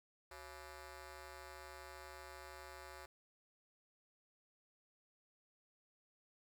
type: ring-modulated tone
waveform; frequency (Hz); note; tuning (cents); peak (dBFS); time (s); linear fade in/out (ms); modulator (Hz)
10% pulse; 307.4; D#4; -21; -40; 0.31-3.06; 5; 240
effects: none